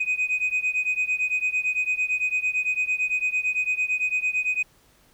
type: beating tone pair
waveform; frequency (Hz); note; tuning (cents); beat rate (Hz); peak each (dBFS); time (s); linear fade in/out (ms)
sine; 2498 / 2506.9; D#7 / D#7; +6 / +12; 8.9; -23 / -24; 0-4.63; 10
effects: tanh soft clip ceiling -18 dBFS + pink hiss -59 dBFS RMS until 5.13 s